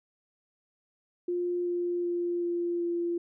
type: tone with pitch steps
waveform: sine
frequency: 352.8 / 350.6 / 348.3 / 346.1 / 343.9 Hz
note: F4 / F4 / F4 / F4 / F4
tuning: +18 / +7 / -5 / -16 / -27 cents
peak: -27 dBFS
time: 1.28-3.18 s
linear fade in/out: 5 ms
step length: 380 ms
effects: none